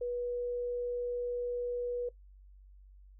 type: tone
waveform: sine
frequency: 486.7 Hz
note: B4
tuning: 25 cents flat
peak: -32 dBFS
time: 0.01-2.09 s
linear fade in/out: 5 ms
effects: noise-tail reverb RT60 0.1 s tail -18 dB re dry + added 48 Hz sine -53 dBFS peak until 3.19 s